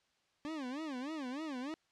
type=tone with vibrato; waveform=40% pulse; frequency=282 Hz; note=C#4; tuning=30 cents sharp; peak=-38 dBFS; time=0.45-1.74 s; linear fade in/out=0 ms; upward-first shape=sine; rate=3.3 Hz; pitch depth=230 cents each way; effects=white hiss -75 dBFS RMS until 1.91 s + low-pass 5000 Hz 12 dB/octave